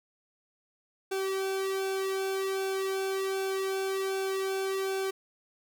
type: tone with flanger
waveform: sawtooth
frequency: 385.2 Hz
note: G4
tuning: 30 cents flat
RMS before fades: -31 dBFS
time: 1.11-5.11 s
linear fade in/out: 10 ms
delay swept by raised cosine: 1 to 1.59 ms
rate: 1.3 Hz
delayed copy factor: -0.9
effects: none